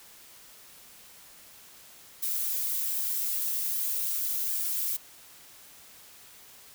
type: noise with flanger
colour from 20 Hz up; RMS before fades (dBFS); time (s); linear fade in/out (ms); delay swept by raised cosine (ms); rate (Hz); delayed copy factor
violet; -30; 2.22-4.97; 10; 1.4 to 5.2; 1.3; -0.8
effects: white hiss -52 dBFS RMS until 6.74 s